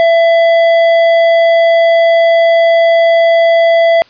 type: tone with tanh clipping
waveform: sine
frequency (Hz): 668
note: E5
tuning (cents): +23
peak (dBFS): -7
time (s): 0-4.02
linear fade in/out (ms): 0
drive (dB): 11
effects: white hiss -44 dBFS RMS until 4.09 s + resampled to 11025 Hz